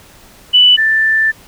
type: tone pair in turn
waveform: sine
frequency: 2975 / 1768.9 Hz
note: F#7 / A6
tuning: +9 / +9 cents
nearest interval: major sixth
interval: 900 cents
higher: first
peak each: -4 / -9 dBFS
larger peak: first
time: 0.53-0.77 / 0.77-1.32 s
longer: second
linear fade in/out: 20 ms
effects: pink hiss -42 dBFS RMS until 1.47 s